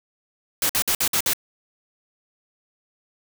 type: noise bursts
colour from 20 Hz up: white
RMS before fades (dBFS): -21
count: 6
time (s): 0.62-1.334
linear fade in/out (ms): 2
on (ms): 74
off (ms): 54
effects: none